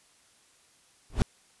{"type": "noise with exponential growth", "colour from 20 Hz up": "brown", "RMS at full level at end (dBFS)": -17, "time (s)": [1.1, 1.22], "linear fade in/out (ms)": 1, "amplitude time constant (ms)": 26, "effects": ["white hiss -62 dBFS RMS until 1.6 s", "resampled to 24000 Hz"]}